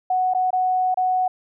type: tone with dropouts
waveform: sine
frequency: 740 Hz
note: F#5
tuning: in tune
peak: -17 dBFS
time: 0.1-1.28 s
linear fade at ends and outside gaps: 5 ms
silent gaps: 0.337-0.347 / 0.506-0.529 / 0.944-0.972 s
effects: none